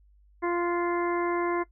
harmonic tone with a mistuned harmonic, 347.3 Hz, F4, 10 cents flat, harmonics 1 / 2 / 3 / 4 / 5 / 6, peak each -26 / -35 / -32 / -41 / -39 / -39 dBFS, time 0.42-1.64 s, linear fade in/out 20 ms, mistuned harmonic 4, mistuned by +20 cents, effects noise-tail reverb RT60 0.1 s tail -18 dB re dry + added 50 Hz sine -56 dBFS peak until 1.71 s

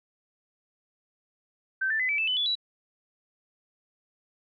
sine tone with pitch steps, 1549 / 1769.1 / 2020 / 2308 / 2635 / 3010 / 3437 / 3926 Hz, G6 / A6 / B6 / D7 / E7 / F#7 / A7 / B7, -21 / +9 / +39 / -31 / -1 / +29 / -41 / -11 cents, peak -24 dBFS, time 1.81-2.554 s, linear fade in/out 10 ms, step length 93 ms, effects none

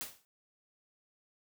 white noise with exponential decay, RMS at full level -37 dBFS, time 0.01-0.25 s, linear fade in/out 0 ms, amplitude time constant 51 ms, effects none

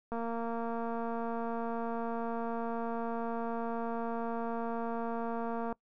click train, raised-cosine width 1 ms, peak -24 dBFS, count 1296, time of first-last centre 0.12-5.726 s, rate 231 Hz, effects noise-tail reverb RT60 0.1 s tail -23 dB re dry

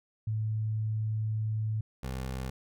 sine / 20% pulse tone pair in turn, 108.9 / 64.88 Hz, A2 / C2, -17 / -14 cents, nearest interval major sixth, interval 897 cents, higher first, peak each -28 / -29 dBFS, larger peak first, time 0.27-1.81 / 2.03-2.5 s, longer first, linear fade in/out 5 ms, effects none

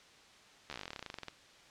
slowing click train, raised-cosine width 0.2 ms, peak -24 dBFS, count 22, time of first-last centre 0.7-1.283 s, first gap 13 ms, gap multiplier 1.07, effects white hiss -59 dBFS RMS until 1.7 s + low-pass 5000 Hz 12 dB/octave

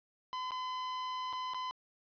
45% pulse tone with dropouts, 1017 Hz, C6, 50 cents flat, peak -36 dBFS, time 0.33-1.71 s, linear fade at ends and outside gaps 0 ms, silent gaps 0.508-0.518 / 1.328-1.333 / 1.536-1.545 s, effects resampled to 11025 Hz + 11-bit

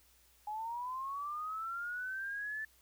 sine linear sweep, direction up, 830.6 to 1760 Hz, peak -37 dBFS, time 0.47-2.65 s, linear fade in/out 5 ms, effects added 60 Hz sine -70 dBFS peak until 2.81 s + white hiss -67 dBFS RMS until 2.81 s

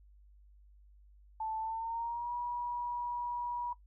sine tone with pitch glide, 880 to 965.2 Hz, A5 to B5, 0 to -40 cents, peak -34 dBFS, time 1.4-3.73 s, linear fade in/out 5 ms, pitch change +160 cents, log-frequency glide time 1.58-2.33 s, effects noise-tail reverb RT60 0.1 s tail -17 dB re dry + added 50 Hz sine -57 dBFS peak until 3.86 s

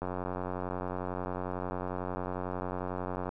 click train, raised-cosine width 1 ms, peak -21 dBFS, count 299, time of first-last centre 0.02-3.291 s, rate 91.1 Hz, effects none

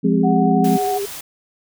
sine chord, F minor, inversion none, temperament equal, 174.61 / 207.7 / 261.6 Hz, F3 / Ab3 / C4, 0 / 0 / 0 cents, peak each -18 dBFS, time 0.03-0.78 s, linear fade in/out 20 ms
sine tone with vibrato, 404.5 Hz, G#4, 46 cents flat, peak -21 dBFS, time 0.04-1.06 s, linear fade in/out 10 ms, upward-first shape sine, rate 12 Hz, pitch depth 33 cents each way
sine tone, 740 Hz, F#5, in tune, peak -19 dBFS, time 0.23-0.99 s, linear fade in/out 20 ms
white noise, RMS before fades -32 dBFS, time 0.64-1.21 s, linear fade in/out 5 ms
effects none

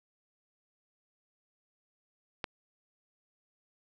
click, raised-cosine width 0.3 ms, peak -17 dBFS, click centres 2.442 s, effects none

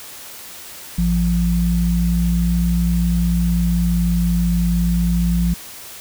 sine tone pair together, 57.77 / 173.6 Hz, A#1 / F3, -15 / -10 cents, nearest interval octave + perfect fifth, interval 1905 cents, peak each -18 / -16 dBFS, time 0.98-5.54 s, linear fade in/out 5 ms, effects white hiss -36 dBFS RMS until 6 s

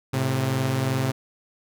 sawtooth tone pair together, 109.5 / 132.36 Hz, A2 / C3, -8 / +20 cents, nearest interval minor third, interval 328 cents, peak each -24 / -19 dBFS, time 0.13-1.12 s, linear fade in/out 10 ms, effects none

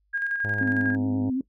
sine tone with tremolo, 1626 Hz, G#6, 37 cents flat, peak -23 dBFS, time 0.13-0.96 s, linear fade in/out 20 ms, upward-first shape square, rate 11 Hz, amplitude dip 40%
harmonic tone, 103.83 Hz, G#2, in tune, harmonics 1 / 2 / 3 / 4 / 5 / 6 / 7 / 8 / 9, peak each -30 / -39 / -42 / -42 / -43 / -44 / -46 / -50 / -51 dBFS, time 0.44-1.3 s, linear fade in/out 5 ms
sine tone with vibrato, 260.3 Hz, C4, 9 cents flat, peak -23 dBFS, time 0.61-1.41 s, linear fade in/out 2 ms, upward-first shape sine, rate 9.3 Hz, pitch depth 49 cents each way
effects noise-tail reverb RT60 0.1 s tail -19 dB re dry + added 50 Hz sine -66 dBFS peak until 1.48 s

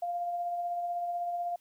sine tone with tremolo, 698.5 Hz, F5, in tune, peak -29 dBFS, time 0.02-1.56 s, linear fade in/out 5 ms, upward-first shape triangle, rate 16 Hz, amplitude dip 35%, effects white hiss -69 dBFS RMS until 1.6 s

